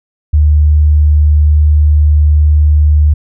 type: tone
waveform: sine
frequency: 75.1 Hz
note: D2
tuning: 39 cents sharp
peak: -4 dBFS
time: 0.33-3.14 s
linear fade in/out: 10 ms
effects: none